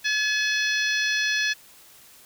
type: harmonic tone with a mistuned harmonic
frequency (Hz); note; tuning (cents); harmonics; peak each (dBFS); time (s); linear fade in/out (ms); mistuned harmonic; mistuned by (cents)
854; G#5; +48; 2 / 3 / 4 / 5 / 6 / 7; -24 / -28 / -30 / -32 / -34 / -35; 0.04-1.54; 20; 7; -28
effects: white hiss -51 dBFS RMS until 2.25 s